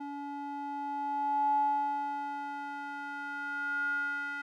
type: tone with band-pass filter sweep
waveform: square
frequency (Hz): 284.7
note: C#4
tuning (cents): +46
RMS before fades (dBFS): -34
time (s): 0-4.42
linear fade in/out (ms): 10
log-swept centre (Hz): 610 to 1600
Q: 9.8
effects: none